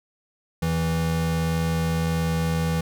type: tone pair together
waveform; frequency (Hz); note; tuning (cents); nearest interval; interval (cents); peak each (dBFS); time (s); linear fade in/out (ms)
square; 82.41 / 163.78; E2 / E3; 0 / -11; octave; 1189; -29 / -23; 0.62-2.81; 5
effects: none